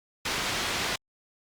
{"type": "low-pass noise", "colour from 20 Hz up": "white", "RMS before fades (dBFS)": -30, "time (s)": [0.25, 0.96], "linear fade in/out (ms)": 5, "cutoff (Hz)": 4100, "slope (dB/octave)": 12, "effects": ["Opus 48 kbps"]}